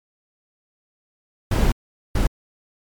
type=noise bursts at uneven times; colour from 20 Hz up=brown; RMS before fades=-17 dBFS; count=2; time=1.51-1.72 / 2.15-2.27 s; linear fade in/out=5 ms; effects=MP3 96 kbps

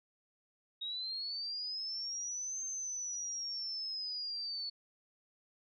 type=linear two-way sweep; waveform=sine; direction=up then down; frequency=3759 to 6320 to 4421 Hz; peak=-37 dBFS; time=0.81-4.7 s; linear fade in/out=10 ms; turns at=2.63 s; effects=none

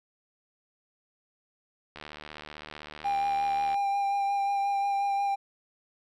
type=click train; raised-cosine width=0.3 ms; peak=-25 dBFS; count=136; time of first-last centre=1.96-3.743 s; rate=75.7 Hz
type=tone with vibrato; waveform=triangle; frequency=798 Hz; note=G5; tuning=31 cents sharp; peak=-23 dBFS; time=3.04-5.36 s; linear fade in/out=20 ms; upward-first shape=sine; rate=5.6 Hz; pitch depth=14 cents each way
effects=none

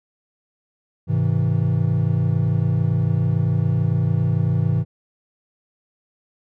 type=chord; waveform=triangle; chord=Ab augmented; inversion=none; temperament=equal with one note detuned; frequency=103.83 / 130.81 / 161.7 Hz; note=Ab2 / C3 / E3; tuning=0 / 0 / -33 cents; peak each=-19 dBFS; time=1.07-4.85 s; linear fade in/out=50 ms; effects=none

